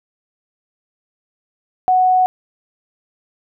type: tone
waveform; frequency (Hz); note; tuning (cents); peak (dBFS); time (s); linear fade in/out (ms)
sine; 740; F#5; 0; -10; 1.88-2.26; 0
effects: none